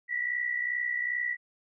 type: tone pair together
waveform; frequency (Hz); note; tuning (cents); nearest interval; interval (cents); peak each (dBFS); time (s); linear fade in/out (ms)
sine; 1900 / 1962.5; A#6 / B6; +33 / -11; minor second; 56; -34 / -29; 0.08-1.37; 50
effects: none